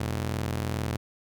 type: ring-modulated tone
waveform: sawtooth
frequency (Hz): 107.1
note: A2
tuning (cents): -46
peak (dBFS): -21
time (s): 0-0.97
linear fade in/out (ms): 5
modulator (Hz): 21.2
effects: none